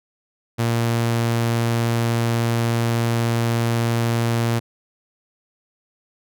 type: tone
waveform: sawtooth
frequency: 116.54 Hz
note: A#2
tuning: in tune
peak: -14 dBFS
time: 0.58-4.6 s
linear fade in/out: 20 ms
effects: none